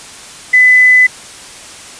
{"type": "tone with quantisation", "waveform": "sine", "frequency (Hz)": 2006, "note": "B6", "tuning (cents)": 26, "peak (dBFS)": -3, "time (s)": [0.53, 1.07], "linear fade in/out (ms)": 10, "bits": 5, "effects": ["white hiss -32 dBFS RMS until 1.99 s", "resampled to 22050 Hz"]}